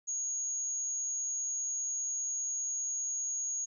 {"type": "tone", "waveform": "sine", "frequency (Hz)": 6645, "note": "G#8", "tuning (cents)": 0, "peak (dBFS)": -32, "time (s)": [0.07, 3.66], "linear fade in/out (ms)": 20, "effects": []}